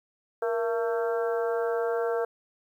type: harmonic tone with a mistuned harmonic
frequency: 225.1 Hz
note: A3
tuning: 40 cents sharp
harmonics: 2 / 3 / 4 / 5 / 6 / 7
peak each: -26 / -32 / -39 / -42 / -38 / -40 dBFS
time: 0.42-2.25 s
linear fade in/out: 5 ms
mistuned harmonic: 2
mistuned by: +67 cents
effects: 10-bit